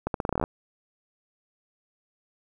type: accelerating click train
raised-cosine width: 1 ms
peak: -12 dBFS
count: 12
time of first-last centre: 0.07-0.439 s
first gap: 72 ms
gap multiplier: 0.83
effects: 9-bit